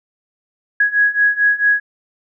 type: beating tone pair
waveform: sine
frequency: 1662 / 1666.5 Hz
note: G#6 / G#6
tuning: +1 / +5 cents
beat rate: 4.5 Hz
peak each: -16 / -14 dBFS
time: 0.8-1.8 s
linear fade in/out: 5 ms
effects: none